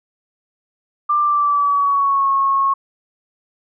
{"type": "tone with pitch glide", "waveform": "sine", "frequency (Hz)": [1186, 1093.9], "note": ["D6", "C#6"], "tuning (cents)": [17, -23], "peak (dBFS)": -13, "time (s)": [1.09, 2.74], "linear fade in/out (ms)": 10, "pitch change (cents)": -140, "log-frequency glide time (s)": [1.2, 2.29], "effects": []}